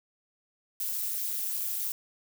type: noise with amplitude modulation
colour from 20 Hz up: violet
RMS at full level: -28 dBFS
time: 0.8-1.92 s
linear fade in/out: 2 ms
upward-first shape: sine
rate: 205 Hz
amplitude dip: 95%
effects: none